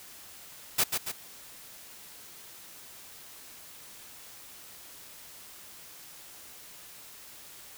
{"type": "noise with echo", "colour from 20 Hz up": "white", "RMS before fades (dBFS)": -24, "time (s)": [0.78, 0.84], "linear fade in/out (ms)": 10, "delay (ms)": 140, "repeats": 2, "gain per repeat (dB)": -5, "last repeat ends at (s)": 1.12, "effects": ["white hiss -49 dBFS RMS until 7.77 s"]}